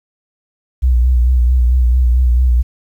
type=tone with vibrato; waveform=sine; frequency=61.74 Hz; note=B1; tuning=in tune; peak=-8 dBFS; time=0.82-2.63 s; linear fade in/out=20 ms; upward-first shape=sine; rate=4.5 Hz; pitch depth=60 cents each way; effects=8-bit